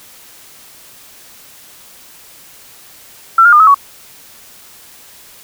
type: tone with pitch steps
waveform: sine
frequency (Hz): 1346 / 1413 / 1208 / 1287 / 1123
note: E6 / F6 / D6 / E6 / C#6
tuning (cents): +36 / +20 / +48 / -42 / +22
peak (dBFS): -3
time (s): 3.38-3.745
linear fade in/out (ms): 5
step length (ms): 73
effects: white hiss -40 dBFS RMS until 5.43 s